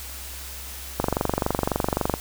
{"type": "click train", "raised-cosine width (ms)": 1, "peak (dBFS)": -7, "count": 28, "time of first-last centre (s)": [1, 2.139], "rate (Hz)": 23.7, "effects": ["added 65 Hz sine -39 dBFS peak until 2.2 s", "white hiss -38 dBFS RMS until 2.2 s"]}